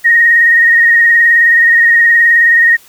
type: tone with vibrato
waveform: sine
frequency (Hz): 1864.7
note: A#6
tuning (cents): 0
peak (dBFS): -4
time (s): 0.04-2.77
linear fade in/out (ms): 20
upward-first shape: triangle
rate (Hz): 19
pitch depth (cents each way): 35
effects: white hiss -42 dBFS RMS until 2.88 s